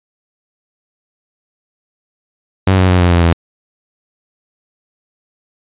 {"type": "tone with pitch steps", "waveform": "sawtooth", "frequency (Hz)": [94.9, 92.63, 90.41, 88.24, 86.12, 84.06], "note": ["F#2", "F#2", "F#2", "F2", "F2", "E2"], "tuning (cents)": [44, 2, -40, 18, -24, 34], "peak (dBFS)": -4, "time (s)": [2.67, 3.33], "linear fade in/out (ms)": 5, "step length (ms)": 110, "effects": ["resampled to 8000 Hz"]}